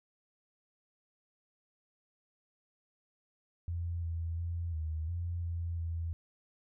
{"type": "tone with pitch steps", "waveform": "sine", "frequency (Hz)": [85.4, 83.2, 85.1, 78.9, 86.3, 84.9, 83.3], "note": ["F2", "E2", "F2", "D#2", "F2", "F2", "E2"], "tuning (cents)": [-38, 17, -44, 25, -20, -48, 19], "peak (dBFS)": -33, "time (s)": [3.68, 6.13], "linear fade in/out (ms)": 0, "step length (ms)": 350, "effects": []}